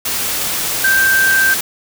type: tone in noise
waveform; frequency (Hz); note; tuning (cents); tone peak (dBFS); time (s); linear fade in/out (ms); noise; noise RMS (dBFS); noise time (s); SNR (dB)
sine; 1568; G6; 0; -10; 0.84-1.54; 5; white; -19; 0.05-1.61; +6
effects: none